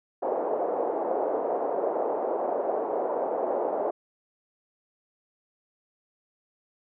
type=band-pass noise; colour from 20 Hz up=pink; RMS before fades=-28 dBFS; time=0.22-3.91 s; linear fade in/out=10 ms; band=430 to 740 Hz; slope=24 dB/octave; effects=none